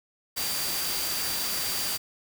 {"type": "tone in noise", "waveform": "sine", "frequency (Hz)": 4699, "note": "D8", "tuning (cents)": 0, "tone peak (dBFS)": -34, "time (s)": [0.36, 1.98], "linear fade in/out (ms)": 20, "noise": "white", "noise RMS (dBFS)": -30, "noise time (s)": [0.36, 1.98], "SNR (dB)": -7, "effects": []}